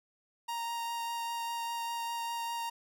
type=tone with vibrato; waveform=45% pulse; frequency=932.3 Hz; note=A#5; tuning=in tune; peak=-34 dBFS; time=0.48-2.7 s; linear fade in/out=10 ms; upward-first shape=sine; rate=5 Hz; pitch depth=9 cents each way; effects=none